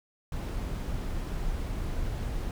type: noise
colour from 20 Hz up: brown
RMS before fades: -32 dBFS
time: 0.32-2.51 s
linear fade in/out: 2 ms
effects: none